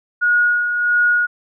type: tone with tremolo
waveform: sine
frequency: 1446 Hz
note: F#6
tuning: 40 cents flat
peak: -11 dBFS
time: 0.21-1.27 s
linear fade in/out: 20 ms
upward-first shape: sine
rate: 1.5 Hz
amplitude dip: 50%
effects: none